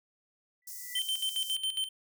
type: tone with exponential growth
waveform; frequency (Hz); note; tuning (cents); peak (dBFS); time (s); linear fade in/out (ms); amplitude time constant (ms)
sine; 1975.5; B6; 0; -37; 0.62-0.99; 2; 80
type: high-pass noise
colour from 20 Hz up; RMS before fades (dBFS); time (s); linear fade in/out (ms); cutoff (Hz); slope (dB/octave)
white; -43; 0.67-1.56; 5; 5200; 48
type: tone with tremolo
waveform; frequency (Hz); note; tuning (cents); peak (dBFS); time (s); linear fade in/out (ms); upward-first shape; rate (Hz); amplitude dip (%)
square; 3100; G7; -20; -29; 0.95-1.89; 5; square; 7.3; 70
effects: none